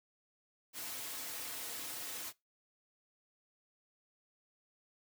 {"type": "noise with comb filter", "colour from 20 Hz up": "white", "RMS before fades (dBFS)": -43, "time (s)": [0.73, 2.33], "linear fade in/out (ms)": 50, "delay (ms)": 5.1, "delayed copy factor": -0.6, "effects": ["noise-tail reverb RT60 0.2 s tail -21 dB re dry", "high-pass 150 Hz 12 dB/octave"]}